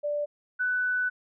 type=tone pair in turn; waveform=sine; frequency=587.3 / 1493.6 Hz; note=D5 / F#6; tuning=0 / +16 cents; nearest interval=octave + major third; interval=1616 cents; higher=second; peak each=-26 / -24 dBFS; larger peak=second; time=0.03-0.26 / 0.59-1.1 s; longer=second; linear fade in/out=20 ms; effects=none